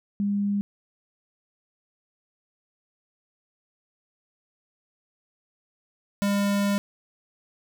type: tone pair in turn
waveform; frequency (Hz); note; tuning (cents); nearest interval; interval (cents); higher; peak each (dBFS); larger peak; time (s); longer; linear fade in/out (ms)
sine / square; 202.3 / 201.4; G#3 / G3; -45 / +47; unison; 8; first; -22; neither; 0.2-0.61 / 6.22-6.78; second; 0
effects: none